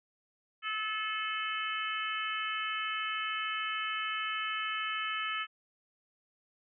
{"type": "harmonic tone", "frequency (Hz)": 433.4, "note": "A4", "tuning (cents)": -26, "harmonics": [3, 4, 5, 6, 7], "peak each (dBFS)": [-36, -39, -41, -40, -39], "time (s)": [0.62, 5.47], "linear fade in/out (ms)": 50, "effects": []}